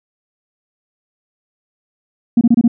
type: tone bursts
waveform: sine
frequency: 234.9 Hz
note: A#3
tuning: 13 cents sharp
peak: -5 dBFS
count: 5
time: 2.37-2.679 s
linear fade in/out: 5 ms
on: 41 ms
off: 26 ms
effects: tanh soft clip ceiling -2 dBFS